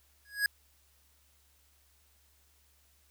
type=tone with exponential growth; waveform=square; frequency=1661.2 Hz; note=G#6; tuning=in tune; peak=-23 dBFS; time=0.25-0.46 s; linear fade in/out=2 ms; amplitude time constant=44 ms; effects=added 70 Hz sine -68 dBFS peak until 3.1 s + white hiss -68 dBFS RMS until 3.1 s